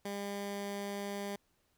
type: tone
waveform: 15% pulse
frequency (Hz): 201.2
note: G3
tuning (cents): +45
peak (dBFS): -31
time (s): 0.05-1.36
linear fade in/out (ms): 5
effects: pink hiss -75 dBFS RMS until 1.77 s